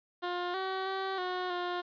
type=tone with pitch steps; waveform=15% pulse; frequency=354.5 / 379.8 / 383.9 / 364.2 / 354.8 Hz; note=F4 / F#4 / G4 / F#4 / F4; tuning=+26 / +45 / -36 / -27 / +27 cents; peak=-26 dBFS; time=0.22-1.82 s; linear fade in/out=20 ms; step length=320 ms; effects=resampled to 11025 Hz + 11-bit